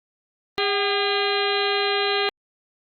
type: harmonic tone with a mistuned harmonic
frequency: 405.1 Hz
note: G#4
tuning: 43 cents flat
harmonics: 1 / 2 / 3 / 4 / 5 / 6 / 7 / 8 / 9 / 10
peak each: -24 / -28 / -30 / -30 / -31 / -31 / -32 / -30 / -35 / -29 dBFS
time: 0.58-2.29 s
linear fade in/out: 0 ms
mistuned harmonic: 2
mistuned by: -80 cents
effects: Opus 24 kbps